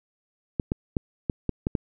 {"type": "clicks", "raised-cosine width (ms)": 3, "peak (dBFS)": -11, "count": 7, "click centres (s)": [0.598, 0.719, 0.968, 1.298, 1.493, 1.669, 1.752], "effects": []}